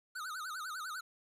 square tone with vibrato, 1364 Hz, F6, 41 cents flat, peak -40 dBFS, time 0.15-1.01 s, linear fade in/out 10 ms, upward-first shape sine, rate 10 Hz, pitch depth 200 cents each way, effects resampled to 32000 Hz + 11-bit

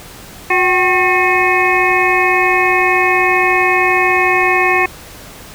harmonic tone with a mistuned harmonic, 362.2 Hz, F#4, 37 cents flat, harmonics 1 / 2 / 3 / 5 / 6 / 7, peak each -17 / -17 / -17 / -17 / -17 / -17 dBFS, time 0.5-4.86 s, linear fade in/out 5 ms, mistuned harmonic 2, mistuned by +73 cents, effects pink hiss -35 dBFS RMS until 5.54 s

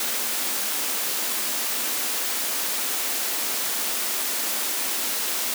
white high-pass noise, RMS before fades -26 dBFS, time 0-5.54 s, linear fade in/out 2 ms, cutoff 200 Hz, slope 96 dB/octave, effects none

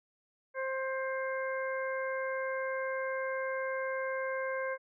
harmonic tone, 528 Hz, C5, 16 cents sharp, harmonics 1 / 2 / 3 / 4, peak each -34 / -40 / -39 / -43 dBFS, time 0.54-4.78 s, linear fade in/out 50 ms, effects none

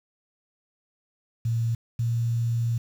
sine tone pair in turn, 115.5 / 117.11 Hz, A#2 / A#2, -16 / +8 cents, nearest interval unison, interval 24 cents, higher second, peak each -22 dBFS, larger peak neither, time 1.45-1.75 / 1.99-2.78 s, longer second, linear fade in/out 5 ms, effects 8-bit

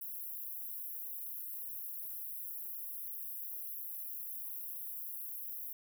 white high-pass noise, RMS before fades -43 dBFS, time 0.01-5.73 s, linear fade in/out 5 ms, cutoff 11000 Hz, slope 96 dB/octave, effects none

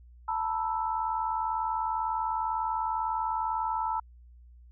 sine tone cluster, 889 / 969 / 1319 Hz, A5 / B5 / E6, +18 / -33 / +1 cents, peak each -30 / -32 / -35 dBFS, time 0.28-4 s, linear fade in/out 5 ms, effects added 60 Hz sine -50 dBFS peak until 4.71 s

